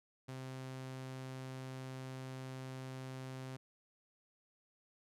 sawtooth tone, 130.81 Hz, C3, in tune, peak -40 dBFS, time 0.28-3.57 s, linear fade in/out 10 ms, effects low-pass 11000 Hz 12 dB/octave

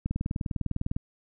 click train, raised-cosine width 5 ms, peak -17 dBFS, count 19, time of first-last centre 0.06-0.965 s, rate 19.9 Hz, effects none

